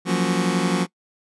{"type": "chord", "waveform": "sawtooth", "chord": "Gb major seventh", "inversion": "third", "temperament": "just", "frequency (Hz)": [173.43, 185, 231.2, 277.5], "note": ["F3", "Gb3", "Bb3", "Db4"], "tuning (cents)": [-12, 0, -14, 2], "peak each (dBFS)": [-19, -18, -23, -23], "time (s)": [0.05, 0.87], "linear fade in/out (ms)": 50, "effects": ["noise-tail reverb RT60 0.1 s tail -23 dB re dry", "resampled to 24000 Hz"]}